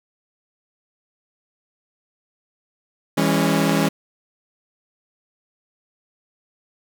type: chord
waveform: sawtooth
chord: C# minor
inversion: first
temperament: equal with one note detuned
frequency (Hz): 164.81 / 202.9 / 277.2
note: E3 / G#3 / C#4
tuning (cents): 0 / -40 / 0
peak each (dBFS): -17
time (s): 3.17-3.89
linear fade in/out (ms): 10
effects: none